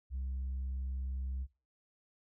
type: tone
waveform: sine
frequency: 65.5 Hz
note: C2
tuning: 2 cents sharp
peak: -33 dBFS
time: 0.1-1.47 s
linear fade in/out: 50 ms
effects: noise-tail reverb RT60 0.4 s tail -22 dB re dry + tanh soft clip ceiling -33 dBFS